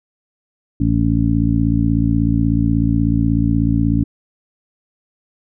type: harmonic tone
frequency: 56.4 Hz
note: A1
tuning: 44 cents sharp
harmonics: 1 / 2 / 3 / 4 / 5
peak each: -20 / -18 / -21 / -20 / -18 dBFS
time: 0.8-4.04 s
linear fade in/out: 5 ms
effects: none